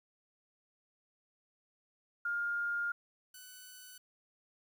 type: tone pair in turn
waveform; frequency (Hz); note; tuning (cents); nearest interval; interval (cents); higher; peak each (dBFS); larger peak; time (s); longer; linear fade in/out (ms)
sine / 5% pulse; 1411 / 1494.9; F6 / F#6; +17 / +17; minor second; 100; second; -32 / -39; first; 2.25-2.92 / 3.34-3.98; first; 5
effects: 11-bit